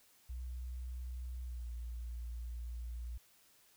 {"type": "tone with pitch glide", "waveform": "sine", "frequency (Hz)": [62, 58.89], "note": ["B1", "A#1"], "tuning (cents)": [7, 18], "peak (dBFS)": -40, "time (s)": [0.29, 3.18], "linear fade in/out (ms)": 10, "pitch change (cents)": -89, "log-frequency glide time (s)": [1.46, 1.66], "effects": ["white hiss -67 dBFS RMS until 3.76 s"]}